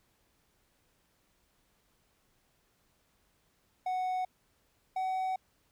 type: tone pair in turn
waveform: triangle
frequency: 740 / 752.1 Hz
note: F#5 / F#5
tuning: 0 / +28 cents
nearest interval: unison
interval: 28 cents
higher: second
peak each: -28 dBFS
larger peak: neither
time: 3.86-4.25 / 4.96-5.36 s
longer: second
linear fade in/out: 5 ms
effects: pink hiss -72 dBFS RMS until 5.71 s